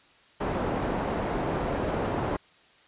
white low-pass noise, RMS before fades -29 dBFS, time 0.4-2.37 s, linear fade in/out 10 ms, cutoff 700 Hz, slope 12 dB/octave, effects white hiss -58 dBFS RMS until 2.87 s + resampled to 8000 Hz

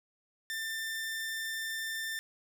sawtooth tone, 1788 Hz, A6, 27 cents sharp, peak -31 dBFS, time 0.5-2.19 s, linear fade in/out 0 ms, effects none

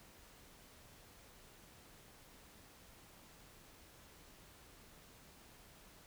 silence, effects pink hiss -61 dBFS RMS until 6.06 s

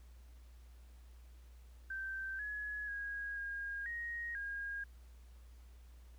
sine tone with pitch steps, 1560 / 1688 / 1643 / 1624 / 1876 / 1626 Hz, G6 / G#6 / G#6 / G#6 / A#6 / G#6, -9 / +28 / -19 / -39 / +11 / -37 cents, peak -39 dBFS, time 1.9-4.84 s, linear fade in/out 5 ms, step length 490 ms, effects added 60 Hz sine -54 dBFS peak until 6.18 s + pink hiss -70 dBFS RMS until 6.18 s

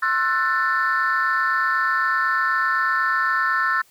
sine chord, F# half-diminished seventh, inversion second, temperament just, 1065.6 / 1332 / 1480 / 1776 Hz, C6 / E6 / F#6 / A6, +31 / +18 / 0 / +16 cents, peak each -25 / -21 / -24 / -21 dBFS, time 0.02-3.82 s, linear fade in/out 10 ms, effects tanh soft clip ceiling -12 dBFS + white hiss -56 dBFS RMS until 3.9 s

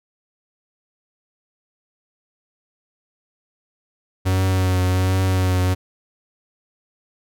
45% pulse tone with vibrato, 93 Hz, F#2, 9 cents sharp, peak -16 dBFS, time 4.25-5.75 s, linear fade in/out 20 ms, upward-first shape triangle, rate 1.3 Hz, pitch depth 29 cents each way, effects none

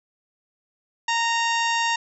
harmonic tone with a mistuned harmonic, 926 Hz, A#5, 12 cents flat, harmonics 1 / 2 / 3 / 4 / 5 / 6 / 7 / 8, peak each -23 / -26 / -28 / -32 / -37 / -34 / -35 / -38 dBFS, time 1.08-1.96 s, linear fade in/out 5 ms, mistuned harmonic 7, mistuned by +28 cents, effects none

